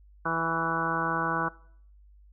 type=harmonic tone with a mistuned harmonic; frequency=164.81 Hz; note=E3; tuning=in tune; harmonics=1 / 2 / 3 / 4 / 5 / 6 / 7 / 8 / 9; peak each=-36 / -36 / -37 / -37 / -36 / -34 / -32 / -35 / -31 dBFS; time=0.25-1.49 s; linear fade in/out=10 ms; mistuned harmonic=7; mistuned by=-23 cents; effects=noise-tail reverb RT60 0.6 s tail -21 dB re dry + added 50 Hz sine -52 dBFS peak until 2.32 s